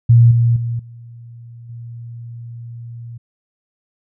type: tone with level steps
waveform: sine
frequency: 117.6 Hz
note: A#2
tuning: 16 cents sharp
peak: -5 / -10 / -18 / -34 / -29 dBFS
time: 0.09-3.18 s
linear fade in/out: 10 ms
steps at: 0.31 / 0.56 / 0.79 / 1.69 s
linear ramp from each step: 5 ms
effects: none